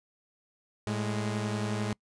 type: tone pair together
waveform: sawtooth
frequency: 109.39 / 207.7 Hz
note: A2 / G#3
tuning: -10 / 0 cents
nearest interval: major seventh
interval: 1110 cents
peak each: -28 / -29 dBFS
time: 0.87-1.93 s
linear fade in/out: 0 ms
effects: noise-tail reverb RT60 0.1 s tail -26 dB re dry + resampled to 22050 Hz